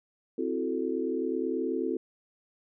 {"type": "chord", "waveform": "sine", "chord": "F# half-diminished seventh", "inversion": "second", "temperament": "equal", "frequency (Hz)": [261.6, 329.6, 370, 440], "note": ["C4", "E4", "F#4", "A4"], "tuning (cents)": [0, 0, 0, 0], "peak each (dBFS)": -33, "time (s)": [0.38, 1.97], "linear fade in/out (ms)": 5, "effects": []}